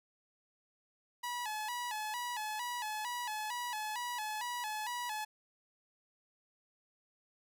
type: tone with vibrato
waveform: sawtooth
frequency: 912 Hz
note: A#5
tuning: 38 cents flat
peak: -33 dBFS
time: 1.23-5.25 s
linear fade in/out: 10 ms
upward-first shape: square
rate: 2.2 Hz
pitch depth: 110 cents each way
effects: none